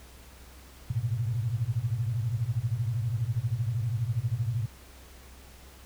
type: tone cluster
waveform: sine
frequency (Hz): 99.6 / 113.3 / 125.8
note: G2 / A#2 / B2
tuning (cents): +28 / -49 / +32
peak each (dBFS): -35 / -29 / -31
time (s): 0.9-4.66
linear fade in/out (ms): 5
effects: added 64 Hz sine -50 dBFS peak until 5.85 s + pink hiss -53 dBFS RMS until 5.85 s